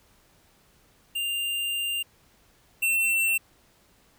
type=tone pair in turn; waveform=square; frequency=2794 / 2699 Hz; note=F7 / E7; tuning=0 / +40 cents; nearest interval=minor second; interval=60 cents; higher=first; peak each=-27 / -22 dBFS; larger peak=second; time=1.15-2.03 / 2.82-3.38 s; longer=first; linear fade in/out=10 ms; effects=pink hiss -61 dBFS RMS until 4.18 s